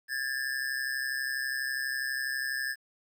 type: ring-modulated tone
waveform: square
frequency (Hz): 1700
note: G#6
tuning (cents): +40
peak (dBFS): -28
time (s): 0.08-2.76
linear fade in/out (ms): 50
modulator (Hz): 66.1
effects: 11-bit